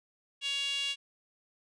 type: tone with high-pass filter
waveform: sawtooth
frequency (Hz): 560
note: C#5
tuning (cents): +18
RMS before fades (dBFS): -33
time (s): 0.41-0.96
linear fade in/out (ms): 50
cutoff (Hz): 3000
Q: 9.1
effects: resampled to 22050 Hz